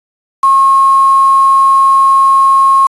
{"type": "tone with quantisation", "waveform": "sine", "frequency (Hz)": 1083, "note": "C#6", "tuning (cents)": -41, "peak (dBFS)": -4, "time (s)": [0.43, 2.87], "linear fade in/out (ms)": 5, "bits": 4, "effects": ["resampled to 24000 Hz"]}